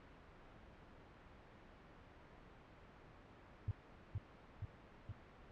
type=tone with echo; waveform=sine; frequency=101.3 Hz; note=G#2; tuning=43 cents flat; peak=-35 dBFS; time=3.68-3.71 s; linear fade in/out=0 ms; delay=470 ms; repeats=3; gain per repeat=-3 dB; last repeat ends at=5.12 s; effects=pink hiss -60 dBFS RMS until 5.51 s + low-pass 2000 Hz 12 dB/octave